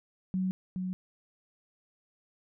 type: tone pair in turn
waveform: sine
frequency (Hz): 186.7 / 184.56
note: F#3 / F#3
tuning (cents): +16 / -4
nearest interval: unison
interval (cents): 20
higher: first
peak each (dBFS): -27 / -31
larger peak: first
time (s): 0.34-0.51 / 0.76-0.93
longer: neither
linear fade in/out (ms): 0
effects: none